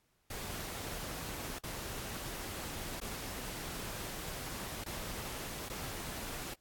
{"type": "noise with dropouts", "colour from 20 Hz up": "pink", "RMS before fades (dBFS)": -42, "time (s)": [0.3, 6.54], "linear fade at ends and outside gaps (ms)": 5, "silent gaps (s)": [[1.587, 1.635], [3.002, 3.014], [4.84, 4.86], [5.687, 5.697]], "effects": ["pink hiss -75 dBFS RMS until 6.6 s", "AAC 64 kbps"]}